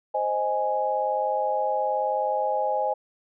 sine chord, Ab major, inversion first, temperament equal, 523.3 / 622.3 / 830.6 Hz, C5 / Eb5 / Ab5, 0 / 0 / 0 cents, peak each -28 / -28 / -25 dBFS, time 0.14-2.94 s, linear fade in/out 10 ms, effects none

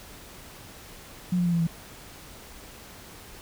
sine tone with pitch steps, 180 / 176.3 / 172.67 / 169.11 / 165.63 Hz, F#3 / F3 / F3 / E3 / E3, -47 / +17 / -19 / +45 / +9 cents, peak -21 dBFS, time 1.32-1.67 s, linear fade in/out 5 ms, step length 70 ms, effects pink hiss -46 dBFS RMS until 3.41 s

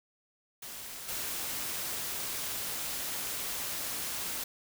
white noise with level steps, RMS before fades -43 / -36 dBFS, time 0.62-4.44 s, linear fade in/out 5 ms, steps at 1.08 s, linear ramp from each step 10 ms, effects none

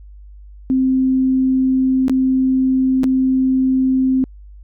sine tone with dropouts, 261.3 Hz, C4, 2 cents flat, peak -12 dBFS, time 0.7-4.24 s, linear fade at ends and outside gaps 0 ms, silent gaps 2.082-2.096 / 3.034-3.041 s, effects added 50 Hz sine -36 dBFS peak until 4.63 s

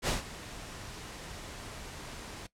pink noise with ADSR envelope, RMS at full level -28 dBFS, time 0.02-2.47 s, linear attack 58 ms, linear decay 140 ms, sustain -16 dB, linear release 9 ms, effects noise-tail reverb RT60 0.1 s tail -18 dB re dry + low-pass 9000 Hz 12 dB/octave

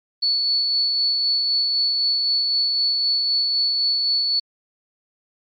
sine tone with tremolo, 4435 Hz, C#8, in tune, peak -16 dBFS, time 0.22-4.4 s, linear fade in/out 10 ms, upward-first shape sine, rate 3.9 Hz, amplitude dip 25%, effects MP3 32 kbps

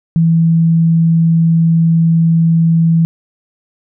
sine tone, 164.81 Hz, E3, in tune, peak -7 dBFS, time 0.16-3.05 s, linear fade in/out 0 ms, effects none

